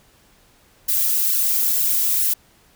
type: noise with flanger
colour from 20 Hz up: violet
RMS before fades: -19 dBFS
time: 0.88-2.34 s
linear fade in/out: 10 ms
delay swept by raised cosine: 0.82 to 5.62 ms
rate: 2.2 Hz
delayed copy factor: -0.65
effects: pink hiss -55 dBFS RMS until 2.75 s